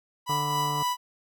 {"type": "tone with tremolo", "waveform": "45% pulse", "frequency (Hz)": 987.8, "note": "B5", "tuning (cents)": 0, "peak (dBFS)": -24, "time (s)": [0.26, 0.97], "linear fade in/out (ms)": 50, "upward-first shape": "triangle", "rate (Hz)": 3.7, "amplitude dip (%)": 40}
{"type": "harmonic tone", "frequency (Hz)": 146.83, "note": "D3", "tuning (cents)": 0, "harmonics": [1, 2, 3, 4, 5, 6, 7, 8, 9], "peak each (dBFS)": [-32, -41, -40, -48, -40, -49, -41, -40, -52], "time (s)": [0.29, 0.83], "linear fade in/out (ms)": 5}
{"effects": []}